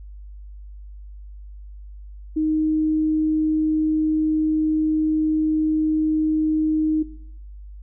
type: tone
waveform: sine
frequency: 311.1 Hz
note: D#4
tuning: in tune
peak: -18 dBFS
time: 2.36-7.03 s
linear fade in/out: 10 ms
effects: noise-tail reverb RT60 0.9 s tail -20 dB re dry + added 50 Hz sine -36 dBFS peak until 7.82 s